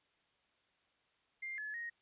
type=tone with pitch steps; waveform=sine; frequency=2100 / 1713 / 1872 Hz; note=C7 / A6 / A#6; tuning=+6 / -47 / +7 cents; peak=-40 dBFS; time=1.42-1.9 s; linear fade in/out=10 ms; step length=160 ms; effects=white hiss -75 dBFS RMS until 2.01 s + resampled to 8000 Hz